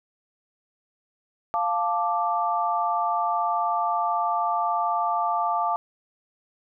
sine chord, D minor, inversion first, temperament equal, 698.5 / 880 / 1174.7 Hz, F5 / A5 / D6, 0 / 0 / 0 cents, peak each -26 dBFS, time 1.54-5.76 s, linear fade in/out 0 ms, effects none

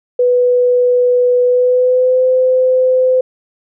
sine tone with pitch glide, 493.9 to 512.2 Hz, B4 to C5, 0 to -37 cents, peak -8 dBFS, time 0.19-3.21 s, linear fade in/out 5 ms, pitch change +63 cents, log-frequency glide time 1.44-2.25 s, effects none

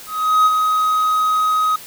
triangle tone with ADSR envelope, 1260 Hz, D#6, 21 cents sharp, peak -7 dBFS, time 0.06-1.76 s, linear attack 400 ms, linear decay 31 ms, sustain -5 dB, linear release 5 ms, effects white hiss -37 dBFS RMS until 1.86 s

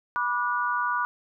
sine tone cluster, 979 / 1178 / 1455 Hz, B5 / D6 / F#6, -15 / +5 / -29 cents, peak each -28 dBFS, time 0.16-1.05 s, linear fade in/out 0 ms, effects none

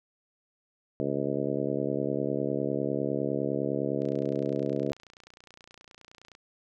harmonic tone, 69.9 Hz, C#2, 15 cents sharp, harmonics 2 / 3 / 4 / 5 / 6 / 7 / 8 / 9, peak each -36 / -36 / -33 / -34 / -34 / -34 / -39 / -37 dBFS, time 1-4.92 s, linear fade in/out 0 ms
click train, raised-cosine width 0.2 ms, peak -33 dBFS, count 70, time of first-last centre 4.02-6.351 s, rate 29.6 Hz
effects none

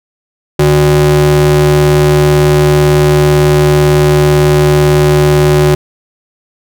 square ring-modulated tone, 110 Hz, A2, in tune, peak -3 dBFS, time 0.59-5.75 s, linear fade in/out 5 ms, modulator 259 Hz, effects none

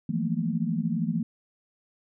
sine tone cluster, 162.3 / 175.2 / 218.3 / 235.2 Hz, E3 / F3 / A3 / A#3, -27 / +6 / -13 / +16 cents, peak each -30 / -30 / -30 / -31 dBFS, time 0.09-1.23 s, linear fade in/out 5 ms, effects none

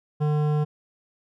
sine tone with hard clipping, 150 Hz, D3, 37 cents sharp, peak -22 dBFS, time 0.2-0.65 s, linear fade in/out 20 ms, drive 13 dB, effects none

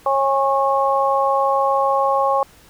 harmonic tone, 273.2 Hz, C#4, 25 cents flat, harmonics 2 / 3 / 4, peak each -19 / -19 / -19 dBFS, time 0.06-2.43 s, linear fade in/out 2 ms, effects pink hiss -49 dBFS RMS until 2.69 s

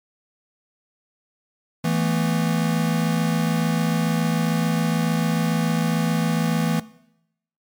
square chord, E suspended fourth, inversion none, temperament equal, 164.81 / 220 / 246.9 Hz, E3 / A3 / B3, 0 / 0 / 0 cents, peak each -22 / -26 / -28 dBFS, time 1.84-6.8 s, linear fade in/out 5 ms, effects noise-tail reverb RT60 0.8 s tail -19 dB re dry + MP3 96 kbps

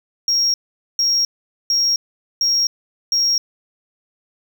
triangle tone bursts, 5588 Hz, F8, in tune, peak -12 dBFS, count 5, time 0.28-3.38 s, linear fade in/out 2 ms, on 260 ms, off 450 ms, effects tanh soft clip ceiling -9 dBFS + 9-bit

